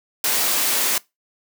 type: high-pass noise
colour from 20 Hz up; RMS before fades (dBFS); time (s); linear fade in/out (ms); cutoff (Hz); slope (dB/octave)
white; -20; 0.24-0.98; 2; 240; 12
effects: noise-tail reverb RT60 0.2 s tail -22 dB re dry